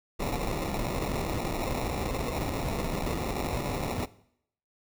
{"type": "noise with sample-and-hold", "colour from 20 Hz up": "pink", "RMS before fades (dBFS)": -31, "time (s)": [0.19, 4.06], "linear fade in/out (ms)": 10, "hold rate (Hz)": 1575, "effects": ["noise-tail reverb RT60 0.7 s tail -19 dB re dry"]}